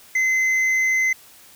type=tone with hard clipping; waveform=triangle; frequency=2053 Hz; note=C7; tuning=33 cents flat; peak=-18 dBFS; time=0.15-1.13 s; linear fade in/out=5 ms; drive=8 dB; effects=white hiss -48 dBFS RMS until 1.55 s